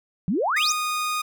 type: exponential sweep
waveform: sine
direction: up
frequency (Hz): 160.7 to 7040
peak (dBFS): -20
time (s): 0.28-0.72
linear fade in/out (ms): 0
type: tone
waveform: sawtooth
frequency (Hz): 1234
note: D#6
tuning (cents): -15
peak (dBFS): -20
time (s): 0.56-1.22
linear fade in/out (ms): 10
effects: none